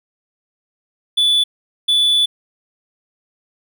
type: tone bursts at uneven times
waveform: triangle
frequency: 3465 Hz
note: A7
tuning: 27 cents flat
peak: -10 dBFS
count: 2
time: 1.17-1.44 / 1.88-2.26 s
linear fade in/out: 10 ms
effects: none